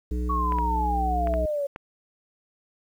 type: harmonic tone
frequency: 61.1 Hz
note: B1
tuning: 18 cents flat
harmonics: 1 / 3 / 5 / 7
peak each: -25 / -36 / -35 / -38 dBFS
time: 0.11-1.46 s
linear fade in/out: 5 ms
type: exponential sweep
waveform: sine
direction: down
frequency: 1131 to 554.4 Hz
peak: -24 dBFS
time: 0.29-1.67 s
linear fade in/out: 10 ms
type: clicks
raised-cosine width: 0.5 ms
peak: -20 dBFS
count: 5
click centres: 0.522 / 0.586 / 1.272 / 1.339 / 1.761 s
effects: 9-bit